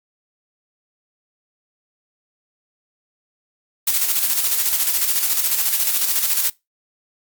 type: noise with tremolo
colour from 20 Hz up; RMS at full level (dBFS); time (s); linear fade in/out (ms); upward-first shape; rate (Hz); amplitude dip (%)
blue; -17; 3.87-6.5; 5; square; 14; 45
effects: noise-tail reverb RT60 0.2 s tail -22 dB re dry + Opus 48 kbps